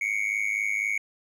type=tone with amplitude modulation; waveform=triangle; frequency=2217 Hz; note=C#7; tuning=in tune; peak=-19 dBFS; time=0.01-0.98 s; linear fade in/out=5 ms; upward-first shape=sine; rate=104 Hz; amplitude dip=90%; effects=none